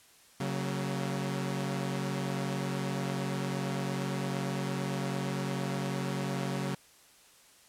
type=tone cluster; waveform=sawtooth; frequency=138 / 186.9 / 229.5 Hz; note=C#3 / F#3 / A#3; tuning=-7 / +18 / -27 cents; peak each=-30 / -31 / -37 dBFS; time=0.4-6.75 s; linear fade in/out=5 ms; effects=white hiss -59 dBFS RMS until 7.68 s + low-pass 11000 Hz 12 dB/octave